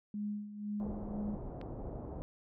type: tone with tremolo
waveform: sine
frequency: 207.7 Hz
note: G#3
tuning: in tune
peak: -34 dBFS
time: 0.14-1.35 s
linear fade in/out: 2 ms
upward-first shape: sine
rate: 2 Hz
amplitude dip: 70%
type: low-pass noise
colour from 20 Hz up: pink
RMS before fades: -43 dBFS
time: 0.8-2.22 s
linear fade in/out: 0 ms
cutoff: 770 Hz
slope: 24 dB/octave
type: click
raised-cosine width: 0.3 ms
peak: -34 dBFS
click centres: 1.614 s
effects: none